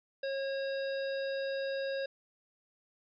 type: harmonic tone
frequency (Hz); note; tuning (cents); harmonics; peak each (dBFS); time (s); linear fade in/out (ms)
544; C#5; -33; 1 / 3 / 5 / 7 / 9; -33 / -42 / -50 / -48 / -50; 0.23-2.06; 5
effects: none